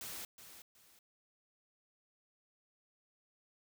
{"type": "noise with echo", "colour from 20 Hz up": "white", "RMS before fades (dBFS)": -45, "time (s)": [0.01, 0.25], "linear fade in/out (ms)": 2, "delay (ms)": 370, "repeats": 2, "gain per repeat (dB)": -10, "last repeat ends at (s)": 0.99, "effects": []}